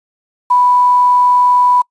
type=tone with quantisation; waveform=sine; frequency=987.8 Hz; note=B5; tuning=in tune; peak=-7 dBFS; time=0.5-1.82 s; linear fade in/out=10 ms; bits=6; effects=noise-tail reverb RT60 0.1 s tail -26 dB re dry + resampled to 22050 Hz